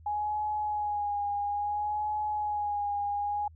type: tone with vibrato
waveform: sine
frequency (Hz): 830.6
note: G#5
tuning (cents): 0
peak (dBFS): -28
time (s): 0.06-3.48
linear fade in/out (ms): 5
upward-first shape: sine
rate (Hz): 0.59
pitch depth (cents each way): 31
effects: added 80 Hz sine -50 dBFS peak until 3.55 s